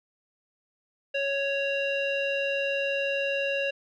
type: tone with low-pass filter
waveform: square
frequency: 554.4 Hz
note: C#5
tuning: in tune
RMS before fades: -28 dBFS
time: 1.14-3.71 s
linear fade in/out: 10 ms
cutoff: 2900 Hz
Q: 4.2
effects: none